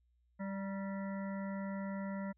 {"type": "harmonic tone with a mistuned harmonic", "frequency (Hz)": 196, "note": "G3", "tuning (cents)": 0, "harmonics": [1, 3, 5, 7, 9, 10], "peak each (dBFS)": [-38, -46, -50, -53, -56, -54], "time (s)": [0.39, 2.33], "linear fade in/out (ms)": 20, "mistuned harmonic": 5, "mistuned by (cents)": -34, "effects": ["added 60 Hz sine -70 dBFS peak until 2.37 s"]}